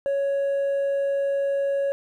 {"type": "tone with hard clipping", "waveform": "triangle", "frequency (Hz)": 556, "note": "C#5", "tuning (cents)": 5, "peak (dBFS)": -20, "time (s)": [0.06, 1.92], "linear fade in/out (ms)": 0, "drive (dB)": 1, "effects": []}